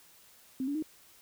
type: tone with pitch steps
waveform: sine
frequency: 261.6 / 285.3 / 311.1 Hz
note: C4 / C#4 / D#4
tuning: 0 / +50 / 0 cents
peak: -30 dBFS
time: 0.6-0.825 s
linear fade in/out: 2 ms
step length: 75 ms
effects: white hiss -59 dBFS RMS until 1.21 s